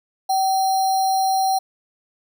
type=tone with sample-and-hold; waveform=sine; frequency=765 Hz; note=G5; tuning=42 cents flat; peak=-16 dBFS; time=0.29-1.59 s; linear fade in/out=10 ms; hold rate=4900 Hz; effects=none